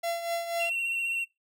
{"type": "tone with tremolo", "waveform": "45% pulse", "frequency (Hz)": 680, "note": "F5", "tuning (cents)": -46, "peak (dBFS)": -27, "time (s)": [0.03, 0.7], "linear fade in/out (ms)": 10, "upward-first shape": "triangle", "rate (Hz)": 4.1, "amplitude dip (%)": 65}
{"type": "tone with vibrato", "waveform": "triangle", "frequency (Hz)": 2730, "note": "F7", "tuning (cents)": -40, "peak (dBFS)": -26, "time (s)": [0.59, 1.25], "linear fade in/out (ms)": 20, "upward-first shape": "triangle", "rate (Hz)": 15, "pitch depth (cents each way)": 25}
{"effects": ["noise-tail reverb RT60 0.2 s tail -22 dB re dry"]}